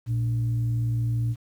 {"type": "tone with frequency modulation", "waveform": "sine", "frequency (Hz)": 116.54, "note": "A#2", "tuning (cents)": 0, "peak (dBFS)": -22, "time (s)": [0.06, 1.36], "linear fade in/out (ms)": 50, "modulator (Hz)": 175, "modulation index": 0.25, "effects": ["9-bit"]}